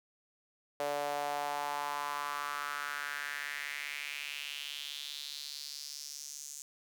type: tone with high-pass filter sweep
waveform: sawtooth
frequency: 144.8 Hz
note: D3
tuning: 24 cents flat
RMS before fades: -39 dBFS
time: 0.8-6.62 s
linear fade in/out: 0 ms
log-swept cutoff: 580 to 6900 Hz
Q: 3.7
effects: none